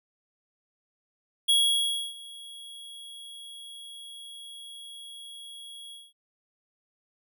square tone with ADSR envelope, 3322 Hz, G#7, in tune, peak -19 dBFS, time 1.48-6.13 s, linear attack 15 ms, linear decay 640 ms, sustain -23 dB, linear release 210 ms, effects none

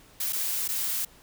blue noise with dropouts, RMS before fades -29 dBFS, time 0.2-1.05 s, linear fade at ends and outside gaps 5 ms, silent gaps 0.325-0.33 / 0.679-0.687 s, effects pink hiss -55 dBFS RMS until 1.22 s

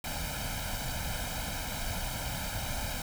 pink noise with comb filter, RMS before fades -35 dBFS, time 0.04-3.02 s, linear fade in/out 2 ms, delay 1.3 ms, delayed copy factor +0.85, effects none

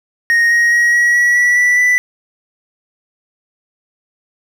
triangle tone with pitch steps, 1864.7 / 1880.9 / 1897.3 / 1913.8 / 1930.5 / 1947.3 / 1964.2 / 1981.3 Hz, A#6 / A#6 / A#6 / A#6 / B6 / B6 / B6 / B6, 0 / +15 / +30 / +45 / -40 / -25 / -10 / +5 cents, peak -7 dBFS, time 0.3-1.98 s, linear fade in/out 0 ms, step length 210 ms, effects none

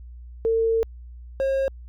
sine / triangle tone pair in turn, 452.1 / 539.2 Hz, A4 / C#5, +47 / -48 cents, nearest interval minor third, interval 305 cents, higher second, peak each -18 dBFS, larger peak neither, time 0.45-0.83 / 1.4-1.68 s, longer first, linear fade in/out 0 ms, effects added 60 Hz sine -38 dBFS peak until 1.88 s

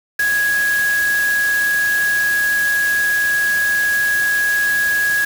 sine tone in noise, 1661.2 Hz, G#6, in tune, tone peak -14 dBFS, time 0.19-5.25 s, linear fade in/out 5 ms, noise white, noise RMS -27 dBFS, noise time 0.19-5.25 s, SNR +10 dB, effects none

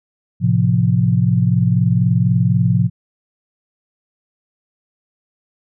sine chord, F major, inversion first, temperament equal with one note detuned, 110.45 / 130.81 / 174.61 Hz, A2 / C3 / F3, +7 / 0 / 0 cents, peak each -16 dBFS, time 0.4-2.9 s, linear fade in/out 50 ms, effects none

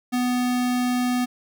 square tone, 248 Hz, B3, 7 cents sharp, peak -21 dBFS, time 0.12-1.26 s, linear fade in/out 20 ms, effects none

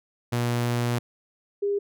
sawtooth / sine tone pair in turn, 120.1 / 404 Hz, B2 / G#4, -48 / -48 cents, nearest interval octave + major sixth, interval 2100 cents, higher second, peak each -19 / -22 dBFS, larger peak first, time 0.32-0.99 / 1.62-1.79 s, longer first, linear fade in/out 10 ms, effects none

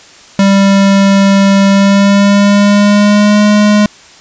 square tone with pitch glide, 196.8 to 208.5 Hz, G3 to G#3, +7 to +7 cents, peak -5 dBFS, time 0.39-3.86 s, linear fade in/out 2 ms, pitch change +100 cents, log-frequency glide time 1.68-3.41 s, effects white hiss -37 dBFS RMS until 4.2 s + resampled to 16000 Hz

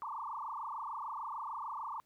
sine tone with frequency modulation, 1035 Hz, C6, 19 cents flat, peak -38 dBFS, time 0.02-2 s, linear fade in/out 0 ms, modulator 26.7 Hz, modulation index 5.9, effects pink hiss -75 dBFS RMS until 2.05 s

